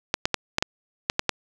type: clicks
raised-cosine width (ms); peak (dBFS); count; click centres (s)
0.2; -3; 8; 0.141 / 0.255 / 0.343 / 0.584 / 0.625 / 1.099 / 1.194 / 1.293
effects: none